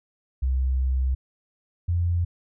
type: tone pair in turn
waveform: sine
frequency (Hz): 64.9 / 86.63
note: C2 / F2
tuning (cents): -13 / -13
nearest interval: perfect fourth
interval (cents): 500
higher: second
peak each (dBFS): -20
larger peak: neither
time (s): 0.42-1.15 / 1.88-2.25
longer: first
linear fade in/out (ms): 10
effects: none